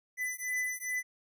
square beating tone pair, 2000 / 2002.4 Hz, B6 / B6, +21 / +23 cents, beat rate 2.4 Hz, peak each -36 / -36 dBFS, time 0.17-1.03 s, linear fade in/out 50 ms, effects none

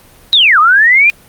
sine linear two-way sweep, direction down then up, 3925 to 1174.7 to 2456 Hz, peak -4 dBFS, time 0.33-1.1 s, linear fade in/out 0 ms, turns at 0.59 s, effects pink hiss -42 dBFS RMS until 1.28 s + Opus 32 kbps

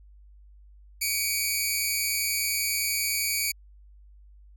10% pulse tone pair together, 2265 / 2439 Hz, C#7 / D#7, +37 / -35 cents, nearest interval minor second, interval 128 cents, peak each -17 / -23 dBFS, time 1.01-3.52 s, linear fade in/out 10 ms, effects added 50 Hz sine -49 dBFS peak until 4.56 s

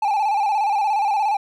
triangle tone with vibrato, 830.6 Hz, G#5, in tune, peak -15 dBFS, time 0.02-1.37 s, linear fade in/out 5 ms, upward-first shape square, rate 17 Hz, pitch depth 68 cents each way, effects none

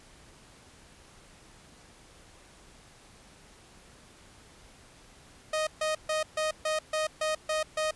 sawtooth tone bursts, 622.3 Hz, D#5, in tune, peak -23 dBFS, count 9, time 5.53-7.91 s, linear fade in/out 5 ms, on 140 ms, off 140 ms, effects pink hiss -55 dBFS RMS until 7.95 s + resampled to 24000 Hz

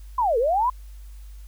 sine linear two-way sweep, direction down then up, 1046.5 to 434.3 to 1041 Hz, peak -18 dBFS, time 0.18-0.7 s, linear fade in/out 5 ms, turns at 0.38 s, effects added 50 Hz sine -38 dBFS peak until 1.47 s + white hiss -58 dBFS RMS until 1.47 s

